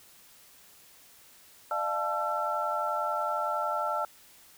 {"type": "tone cluster", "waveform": "sine", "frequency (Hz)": [604, 695, 871, 1344], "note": ["D5", "F5", "A5", "E6"], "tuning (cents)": [48, -9, -18, 33], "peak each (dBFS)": [-34, -35, -33, -31], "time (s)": [1.71, 4.05], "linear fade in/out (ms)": 2, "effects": ["white hiss -56 dBFS RMS until 4.57 s"]}